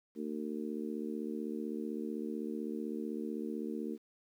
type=harmonic tone; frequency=75.8 Hz; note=D#2; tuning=45 cents flat; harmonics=3 / 4 / 5 / 6; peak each=-39 / -41 / -43 / -45 dBFS; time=0.15-3.98 s; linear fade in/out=50 ms; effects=11-bit